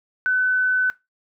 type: tone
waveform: sine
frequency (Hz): 1508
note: F#6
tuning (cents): +32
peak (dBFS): -17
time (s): 0.26-0.9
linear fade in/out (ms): 0
effects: noise-tail reverb RT60 0.2 s tail -19 dB re dry